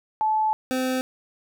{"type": "tone pair in turn", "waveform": ["sine", "25% pulse"], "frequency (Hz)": [867, 257.8], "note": ["A5", "C4"], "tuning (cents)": [-26, -26], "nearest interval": "octave + major sixth", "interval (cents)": 2100, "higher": "first", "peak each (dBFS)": -19, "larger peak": "neither", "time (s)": [[0.21, 0.53], [0.71, 1.01]], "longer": "first", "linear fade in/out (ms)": 0, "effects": []}